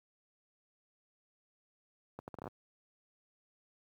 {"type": "accelerating click train", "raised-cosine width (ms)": 1, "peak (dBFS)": -29, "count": 9, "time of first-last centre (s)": [2.19, 2.477], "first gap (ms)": 89, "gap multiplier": 0.71, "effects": ["high-pass 80 Hz 12 dB/octave", "11-bit"]}